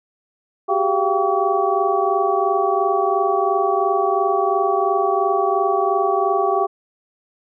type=tone cluster; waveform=sine; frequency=381.1 / 404 / 691 / 779 / 1136 Hz; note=G4 / G#4 / F5 / G5 / C#6; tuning=-49 / -48 / -19 / -11 / +42 cents; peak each=-22 dBFS; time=0.68-6.67 s; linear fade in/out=20 ms; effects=none